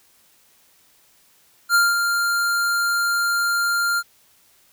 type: tone with ADSR envelope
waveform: square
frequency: 1396 Hz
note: F6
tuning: 1 cent flat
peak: -13 dBFS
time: 1.69-4.03 s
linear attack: 57 ms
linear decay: 200 ms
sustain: -6 dB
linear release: 48 ms
effects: white hiss -57 dBFS RMS until 4.72 s